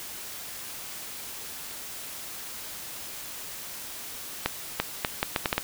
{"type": "accelerating click train", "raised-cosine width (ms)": 0.3, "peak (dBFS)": -7, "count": 8, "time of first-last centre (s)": [4.46, 5.58], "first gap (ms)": 340, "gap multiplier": 0.73, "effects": ["white hiss -39 dBFS RMS until 5.63 s"]}